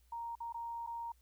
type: tone with dropouts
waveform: sine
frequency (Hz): 932.3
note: A#5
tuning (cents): 0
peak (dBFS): -39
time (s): 0.12-1.12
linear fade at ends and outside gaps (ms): 5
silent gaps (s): 0.354-0.403 / 0.525-0.543 / 0.865-0.872
effects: added 60 Hz sine -65 dBFS peak until 1.21 s + white hiss -75 dBFS RMS until 1.21 s